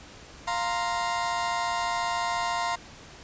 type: chord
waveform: 35% pulse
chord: F suspended fourth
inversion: none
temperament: equal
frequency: 698.5 / 932.3 / 1046.5 Hz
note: F5 / Bb5 / C6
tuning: 0 / 0 / 0 cents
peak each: -29 dBFS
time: 0.47-2.76 s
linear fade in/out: 10 ms
effects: pink hiss -47 dBFS RMS until 3.23 s + resampled to 16000 Hz